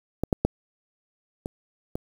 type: clicks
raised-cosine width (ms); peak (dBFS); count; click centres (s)
2; -11 / -7 / -6 / -17 / -15; 5; 0.236 / 0.328 / 0.45 / 1.459 / 1.955
effects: 7-bit